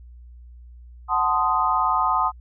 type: chord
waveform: sine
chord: F# diminished seventh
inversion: none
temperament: equal with one note detuned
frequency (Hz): 740 / 880 / 1036.9 / 1244.5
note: F#5 / A5 / C6 / Eb6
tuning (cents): 0 / 0 / -16 / 0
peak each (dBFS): -26 / -24 / -23 / -22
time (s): 1.08-2.32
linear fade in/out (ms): 50
effects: added 60 Hz sine -41 dBFS peak until 2.4 s